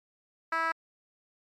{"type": "tone with band-pass filter", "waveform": "10% pulse", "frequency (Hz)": 327.1, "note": "E4", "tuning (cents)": -13, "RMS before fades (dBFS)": -29, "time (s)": [0.52, 0.72], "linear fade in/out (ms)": 5, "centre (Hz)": 1400, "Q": 2.1, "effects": ["MP3 96 kbps"]}